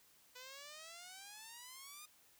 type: exponential sweep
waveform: 5% pulse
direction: up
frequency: 493.9 to 1236 Hz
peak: -40 dBFS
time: 0.35-2.06 s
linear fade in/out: 10 ms
effects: white hiss -68 dBFS RMS until 2.39 s